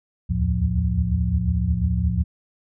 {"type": "tone cluster", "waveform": "sine", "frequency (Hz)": [68.3, 76.7, 82.4, 112.6, 176.7], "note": ["C#2", "D#2", "E2", "A2", "F3"], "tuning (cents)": [-25, -24, 0, 40, 21], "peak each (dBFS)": -25, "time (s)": [0.29, 2.24], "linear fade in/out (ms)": 20, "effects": []}